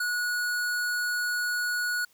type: tone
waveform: square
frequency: 1460 Hz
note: F#6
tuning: 24 cents flat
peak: -27 dBFS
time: 0-2.05 s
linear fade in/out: 5 ms
effects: white hiss -63 dBFS RMS until 2.13 s